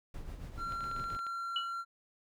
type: noise with tremolo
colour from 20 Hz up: brown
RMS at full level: -42 dBFS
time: 0.14-1.17 s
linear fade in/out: 2 ms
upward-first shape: sine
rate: 7.3 Hz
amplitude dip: 50%
type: tone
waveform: triangle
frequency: 1369 Hz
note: F6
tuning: 35 cents flat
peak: -34 dBFS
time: 0.57-1.85 s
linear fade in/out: 50 ms
type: clicks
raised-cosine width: 0.3 ms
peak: -34 dBFS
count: 11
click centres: 0.722 / 0.807 / 0.841 / 0.914 / 0.964 / 0.997 / 1.041 / 1.103 / 1.149 / 1.191 / 1.267 s
type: tone with exponential decay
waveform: sine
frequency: 2938 Hz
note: F#7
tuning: 13 cents flat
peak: -28 dBFS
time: 1.56-1.73 s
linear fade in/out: 2 ms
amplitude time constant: 35 ms
effects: none